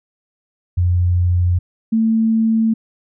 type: tone pair in turn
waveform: sine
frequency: 88.7 / 223.5 Hz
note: F2 / A3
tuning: +27 / +27 cents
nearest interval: octave + major third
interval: 1600 cents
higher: second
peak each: -12 dBFS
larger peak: neither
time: 0.77-1.59 / 1.92-2.74 s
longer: neither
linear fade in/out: 10 ms
effects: none